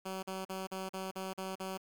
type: tone bursts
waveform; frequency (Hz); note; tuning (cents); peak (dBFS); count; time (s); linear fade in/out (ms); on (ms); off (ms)
10% pulse; 189.5; F#3; +42; -30; 8; 0.05-1.777; 10; 180; 41
effects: 10-bit